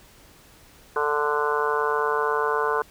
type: harmonic tone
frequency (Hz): 147.9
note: D3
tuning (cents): +13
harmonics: 3 / 4 / 5 / 6 / 7 / 8 / 9 / 10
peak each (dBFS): -25 / -35 / -34 / -31 / -26 / -31 / -35 / -29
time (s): 0.96-2.82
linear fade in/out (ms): 2
effects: pink hiss -52 dBFS RMS until 2.9 s